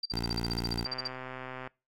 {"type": "tone bursts", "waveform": "sine", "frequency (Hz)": 4699, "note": "D8", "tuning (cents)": 0, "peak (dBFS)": -30, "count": 16, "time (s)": [0.03, 1.076], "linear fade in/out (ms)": 5, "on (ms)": 26, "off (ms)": 42}
{"type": "tone", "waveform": "10% pulse", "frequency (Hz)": 58, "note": "A#1", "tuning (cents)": -8, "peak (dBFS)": -24, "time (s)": [0.12, 0.85], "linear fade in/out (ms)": 10}
{"type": "click train", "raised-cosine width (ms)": 0.5, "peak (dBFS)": -25, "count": 106, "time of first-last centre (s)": [0.86, 1.674], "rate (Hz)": 129}
{"effects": ["noise-tail reverb RT60 0.3 s tail -24 dB re dry", "AAC 64 kbps"]}